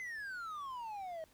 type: exponential sweep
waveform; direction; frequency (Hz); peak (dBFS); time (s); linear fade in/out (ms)
triangle; down; 2073 to 625; -39; 0-1.24; 0
effects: pink hiss -67 dBFS RMS until 1.33 s